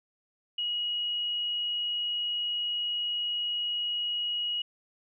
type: tone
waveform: sine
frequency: 2900 Hz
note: F#7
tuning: 35 cents flat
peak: -28 dBFS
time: 0.58-4.62 s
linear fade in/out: 5 ms
effects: none